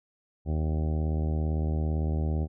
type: harmonic tone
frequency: 77.78 Hz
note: D#2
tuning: in tune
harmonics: 1 / 2 / 3 / 4 / 5 / 6 / 7 / 8 / 9 / 10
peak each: -26 / -32 / -37 / -40 / -41 / -47 / -45 / -48 / -49 / -48 dBFS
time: 0.45-2.48 s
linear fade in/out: 50 ms
effects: none